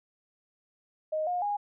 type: tone with pitch steps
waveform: sine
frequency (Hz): 622.3 / 714.8 / 821.1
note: D#5 / F5 / G#5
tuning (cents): 0 / +40 / -20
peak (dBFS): -27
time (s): 1.12-1.57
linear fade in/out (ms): 10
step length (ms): 150
effects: none